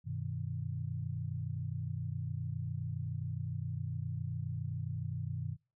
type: chord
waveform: sine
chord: G augmented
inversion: none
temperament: equal with one note detuned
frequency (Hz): 96.15 / 123.47 / 155.56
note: G2 / B2 / D#3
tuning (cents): -33 / 0 / 0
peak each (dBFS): -40 / -39 / -40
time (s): 0.04-5.57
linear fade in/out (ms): 50
effects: noise-tail reverb RT60 0.3 s tail -24 dB re dry